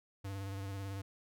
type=tone with vibrato; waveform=square; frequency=98 Hz; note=G2; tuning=in tune; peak=-40 dBFS; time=0.24-1.02 s; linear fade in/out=10 ms; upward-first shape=square; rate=18 Hz; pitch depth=27 cents each way; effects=none